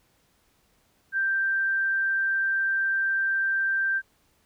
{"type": "tone", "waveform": "sine", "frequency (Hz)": 1572, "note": "G6", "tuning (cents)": 4, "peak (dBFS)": -22, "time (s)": [1.12, 4.02], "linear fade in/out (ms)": 50, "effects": ["pink hiss -66 dBFS RMS until 4.45 s"]}